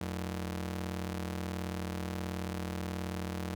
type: ring-modulated tone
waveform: sawtooth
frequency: 133.6 Hz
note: C3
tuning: 36 cents sharp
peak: -28 dBFS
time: 0.01-3.55 s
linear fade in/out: 2 ms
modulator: 47.5 Hz
effects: none